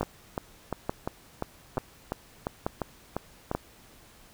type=two click trains; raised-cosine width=1 ms; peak=-13 / -15 dBFS; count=5 / 11; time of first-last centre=0.01-3.55 / 0.03-3.514 s; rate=1.13 / 2.87 Hz; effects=pink hiss -55 dBFS RMS until 4.33 s